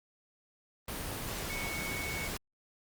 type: tone in noise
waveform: sine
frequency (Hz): 2217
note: C#7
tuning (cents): 0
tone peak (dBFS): -38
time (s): 1.5-2.28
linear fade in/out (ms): 2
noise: pink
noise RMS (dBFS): -38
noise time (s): 0.88-2.37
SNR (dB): -3
effects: Opus 24 kbps